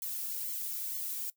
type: noise with flanger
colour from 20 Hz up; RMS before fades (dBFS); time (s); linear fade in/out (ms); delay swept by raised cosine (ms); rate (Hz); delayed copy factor
violet; -37; 0.02-1.3; 2; 0.92 to 2.32; 2.1; +0.95
effects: noise-tail reverb RT60 0.1 s tail -19 dB re dry